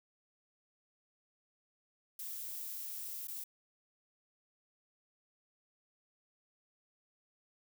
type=noise with dropouts; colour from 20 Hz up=violet; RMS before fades=-43 dBFS; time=2.19-3.44 s; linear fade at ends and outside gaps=5 ms; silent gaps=3.273-3.281 s; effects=none